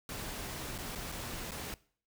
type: noise with dropouts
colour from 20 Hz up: pink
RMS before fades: -41 dBFS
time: 0.09-1.74 s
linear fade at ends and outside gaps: 1 ms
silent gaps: 0.779-0.786 / 0.951-0.956 / 1.118-1.122 / 1.509-1.518 s
effects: noise-tail reverb RT60 0.5 s tail -21 dB re dry